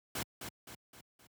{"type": "noise with echo", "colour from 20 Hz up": "pink", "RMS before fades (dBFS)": -37, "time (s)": [0.15, 0.23], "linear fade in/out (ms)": 5, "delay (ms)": 260, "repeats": 4, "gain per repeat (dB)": -6, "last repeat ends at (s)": 1.27, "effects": ["high-pass 80 Hz 12 dB/octave"]}